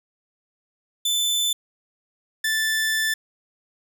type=tone pair in turn; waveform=sawtooth; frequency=3520 / 1760 Hz; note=A7 / A6; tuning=0 / 0 cents; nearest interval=octave; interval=1200 cents; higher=first; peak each=-17 / -17 dBFS; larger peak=neither; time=1.05-1.53 / 2.44-3.14 s; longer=second; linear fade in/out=5 ms; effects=none